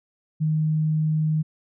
sine tone, 155.56 Hz, D#3, in tune, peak -19 dBFS, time 0.4-1.43 s, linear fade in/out 20 ms, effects none

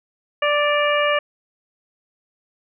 harmonic tone with a mistuned harmonic, 587.3 Hz, D5, in tune, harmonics 1 / 2 / 3 / 4 / 5, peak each -19 / -22 / -24 / -25 / -26 dBFS, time 0.42-1.19 s, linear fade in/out 5 ms, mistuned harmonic 5, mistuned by -50 cents, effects none

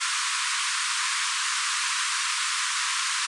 pink band-pass noise, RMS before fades -27 dBFS, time 0-3.27 s, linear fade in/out 20 ms, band 1000 to 9800 Hz, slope 96 dB/octave, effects none

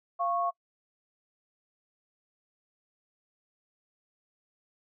sine tone pair together, 694.2 / 1102 Hz, F5 / C#6, -11 / -11 cents, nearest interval minor sixth, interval 800 cents, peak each -29 / -29 dBFS, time 0.19-0.51 s, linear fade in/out 20 ms, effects noise-tail reverb RT60 0.1 s tail -25 dB re dry

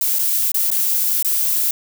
violet noise with dropouts, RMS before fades -18 dBFS, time 0.01-1.71 s, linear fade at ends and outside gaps 2 ms, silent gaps 0.187-0.191 / 0.518-0.543 / 0.704-0.714 / 1.226-1.247 s, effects none

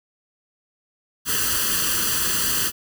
white noise with comb filter, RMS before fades -22 dBFS, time 1.25-2.72 s, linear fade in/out 50 ms, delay 0.66 ms, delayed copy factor +0.85, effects none

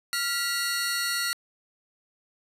sawtooth tone cluster, 1392 / 1948 / 4389 Hz, F6 / B6 / C#8, -6 / -24 / -18 cents, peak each -27 dBFS, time 0.13-1.33 s, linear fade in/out 0 ms, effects resampled to 32000 Hz + 9-bit

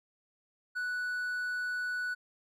triangle tone, 1480 Hz, F#6, in tune, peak -30 dBFS, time 0.75-2.15 s, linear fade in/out 20 ms, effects none

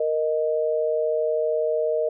sine tone pair together, 466.2 / 622.3 Hz, A#4 / D#5, 0 / 0 cents, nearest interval perfect fourth, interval 500 cents, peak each -23 dBFS, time 0-2.09 s, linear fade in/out 5 ms, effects none

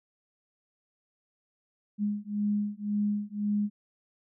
sine beating tone pair, 206 / 207.9 Hz, G#3 / G#3, -14 / +2 cents, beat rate 1.9 Hz, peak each -30 dBFS, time 1.98-3.7 s, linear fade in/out 50 ms, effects none

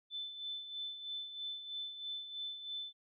sine tone with tremolo, 3520 Hz, A7, in tune, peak -38 dBFS, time 0.1-2.93 s, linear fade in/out 50 ms, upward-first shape sine, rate 3.1 Hz, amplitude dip 60%, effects none

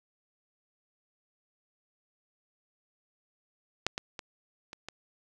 clicks, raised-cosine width 0.2 ms, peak -9 / -16 / -21 / -25 / -22 dBFS, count 5, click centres 3.866 / 3.979 / 4.192 / 4.731 / 4.886 s, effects none

